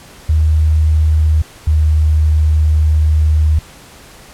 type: tone pair in turn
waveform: sine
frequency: 77.78 / 77.15 Hz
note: D#2 / D#2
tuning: 0 / -14 cents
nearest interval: unison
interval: 14 cents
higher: first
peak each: -8 dBFS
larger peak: neither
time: 0.29-1.42 / 1.67-3.59 s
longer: second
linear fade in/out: 5 ms
effects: pink hiss -39 dBFS RMS until 4.33 s + low-pass 12000 Hz 12 dB/octave